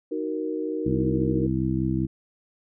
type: chord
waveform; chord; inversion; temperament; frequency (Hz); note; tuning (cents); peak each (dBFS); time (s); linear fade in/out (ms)
sine; D# minor; none; just; 311.1 / 373.4 / 466.7; D#4 / F#4 / A#4; 0 / +16 / +2; -29 / -32 / -30; 0.11-1.47; 10
type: harmonic tone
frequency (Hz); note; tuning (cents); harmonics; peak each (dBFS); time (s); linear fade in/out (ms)
65; C2; -11; 1 / 2 / 3 / 4 / 5; -32 / -27 / -28 / -31 / -27; 0.85-2.07; 20
effects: none